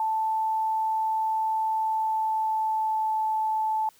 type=tone with pitch glide; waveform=sine; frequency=880 to 872.9 Hz; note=A5 to A5; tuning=0 to -14 cents; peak=-23 dBFS; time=0-3.89 s; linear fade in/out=2 ms; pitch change=-14 cents; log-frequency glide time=1.73-3.16 s; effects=white hiss -59 dBFS RMS until 3.99 s